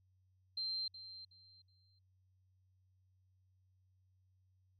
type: tone with echo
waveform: sine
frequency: 4141 Hz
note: C8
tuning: 19 cents flat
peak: -37 dBFS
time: 0.57-0.88 s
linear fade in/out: 5 ms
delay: 370 ms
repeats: 3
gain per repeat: -12 dB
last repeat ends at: 1.99 s
effects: added 93 Hz sine -70 dBFS peak until 4.79 s